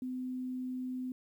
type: tone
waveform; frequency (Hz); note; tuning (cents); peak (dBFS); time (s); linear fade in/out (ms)
sine; 254.6; C4; -47; -35; 0.02-1.12; 2
effects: 11-bit